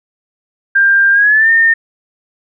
sine tone with pitch glide, 1593 to 1819.3 Hz, G6 to A#6, +27 to -43 cents, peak -6 dBFS, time 0.75-1.74 s, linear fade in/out 10 ms, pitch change +230 cents, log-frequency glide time 1.12-1.5 s, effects none

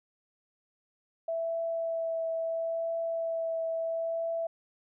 sine tone with vibrato, 659.3 Hz, E5, in tune, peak -29 dBFS, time 1.28-4.47 s, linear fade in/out 5 ms, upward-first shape triangle, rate 0.74 Hz, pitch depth 13 cents each way, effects none

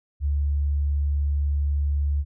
sine tone, 71.9 Hz, D2, 36 cents flat, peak -20 dBFS, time 0.2-2.25 s, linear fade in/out 50 ms, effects none

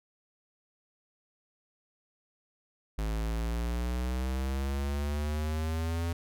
square exponential sweep, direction up, 52.9 to 85.3 Hz, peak -30 dBFS, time 2.98-6.13 s, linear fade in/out 5 ms, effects none

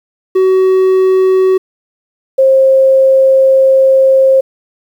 triangle / sine tone pair in turn, 376.4 / 532.3 Hz, F#4 / C5, +30 / +30 cents, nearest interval tritone, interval 600 cents, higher second, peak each -4 dBFS, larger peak neither, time 0.35-1.58 / 2.38-4.41 s, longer second, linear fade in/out 10 ms, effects 7-bit

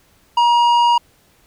sine tone with tanh clipping, 951 Hz, A#5, 34 cents sharp, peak -12 dBFS, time 0.37-0.98 s, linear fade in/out 5 ms, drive 10 dB, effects pink hiss -55 dBFS RMS until 1.46 s

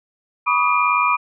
sine tone cluster, 983 / 1144 / 1242 / 2406 Hz, B5 / D6 / D#6 / D7, -8 / -46 / -3 / +41 cents, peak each -20 dBFS, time 0.46-1.17 s, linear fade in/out 20 ms, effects none

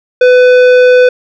sine tone with tanh clipping, 500 Hz, B4, 21 cents sharp, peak -4 dBFS, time 0.21-1.09 s, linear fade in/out 5 ms, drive 13 dB, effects none

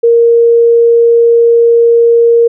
sine tone, 466.8 Hz, A#4, 2 cents sharp, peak -3 dBFS, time 0.03-2.48 s, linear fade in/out 10 ms, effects none

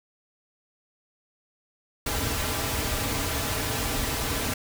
pink noise with comb filter, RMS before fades -28 dBFS, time 2.06-4.54 s, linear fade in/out 5 ms, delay 5.5 ms, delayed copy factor -0.65, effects none

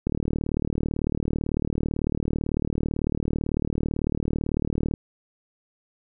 click train, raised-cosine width 3 ms, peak -12 dBFS, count 186, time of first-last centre 0.07-4.938 s, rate 38 Hz, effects none

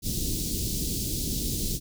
pink band-stop noise, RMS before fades -29 dBFS, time 0.02-1.8 s, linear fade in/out 50 ms, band 340 to 4100 Hz, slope 24 dB/octave, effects none

